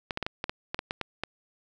clicks, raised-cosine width 0.3 ms, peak -14 dBFS, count 11, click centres 0.108 / 0.174 / 0.227 / 0.265 / 0.441 / 0.495 / 0.745 / 0.791 / 0.909 / 1.013 / 1.236 s, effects none

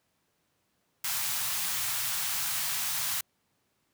white band-stop noise, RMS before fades -31 dBFS, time 1.04-3.21 s, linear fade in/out 5 ms, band 160 to 790 Hz, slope 24 dB/octave, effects pink hiss -74 dBFS RMS until 3.93 s + high-pass 100 Hz 12 dB/octave

